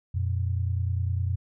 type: tone pair together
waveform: sine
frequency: 89.4 / 119.33 Hz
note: F2 / A#2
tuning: +41 / +41 cents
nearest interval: perfect fourth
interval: 500 cents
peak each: -25 / -30 dBFS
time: 0.14-1.36 s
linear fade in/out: 10 ms
effects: none